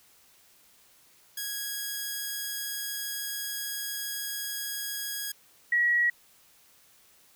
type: tone pair in turn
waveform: 5% pulse / sine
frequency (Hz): 1653 / 1915.8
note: G#6 / A#6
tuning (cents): -9 / +47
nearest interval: minor third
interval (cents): 256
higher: second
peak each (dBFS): -21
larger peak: neither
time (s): 1.37-5.32 / 5.72-6.1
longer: first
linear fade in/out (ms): 5
effects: white hiss -60 dBFS RMS until 7.35 s